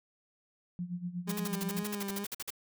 sine tone with tremolo, 176.8 Hz, F3, 22 cents sharp, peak -32 dBFS, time 0.79-1.83 s, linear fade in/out 0 ms, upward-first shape sine, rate 8.3 Hz, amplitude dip 80%
30% pulse tone with vibrato, 202.9 Hz, G#3, 40 cents flat, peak -33 dBFS, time 1.27-2.25 s, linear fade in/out 10 ms, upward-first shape sine, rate 2.1 Hz, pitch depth 46 cents each way
white noise bursts, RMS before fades -38 dBFS, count 16, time 1.29-2.505 s, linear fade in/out 5 ms, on 30 ms, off 49 ms
effects none

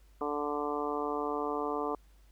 harmonic tone, 146.83 Hz, D3, in tune, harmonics 2 / 3 / 4 / 5 / 6 / 7 / 8, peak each -38 / -35 / -42 / -39 / -41 / -39 / -39 dBFS, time 0.21-1.95 s, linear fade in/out 2 ms, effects added 50 Hz sine -57 dBFS peak until 2.31 s + pink hiss -69 dBFS RMS until 2.31 s

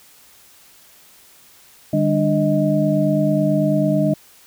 sine tone cluster, 151.2 / 200.3 / 296.2 / 626 Hz, D#3 / G3 / D4 / D#5, -49 / +38 / +15 / +10 cents, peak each -20 dBFS, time 1.93-4.14 s, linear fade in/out 5 ms, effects white hiss -49 dBFS RMS until 4.46 s

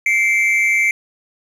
triangle tone pair together, 2100 / 2312 Hz, C7 / D7, +6 / -28 cents, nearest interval major second, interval 166 cents, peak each -14 dBFS, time 0.06-0.91 s, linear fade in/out 2 ms, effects none

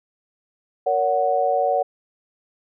sine chord, F# major, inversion first, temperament equal with one note detuned, 466.2 / 567.3 / 740 Hz, A#4 / C#5 / F#5, 0 / +40 / 0 cents, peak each -25 / -21 / -20 dBFS, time 0.86-1.83 s, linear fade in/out 10 ms, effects none

